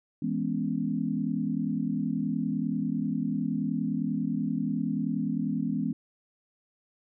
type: chord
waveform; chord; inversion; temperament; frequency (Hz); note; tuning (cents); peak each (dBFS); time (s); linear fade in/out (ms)
sine; C# minor seventh; first; equal; 164.81 / 207.7 / 246.9 / 277.2; E3 / G#3 / B3 / C#4; 0 / 0 / 0 / 0; -33 / -31 / -31 / -33; 0.22-5.93; 5
effects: none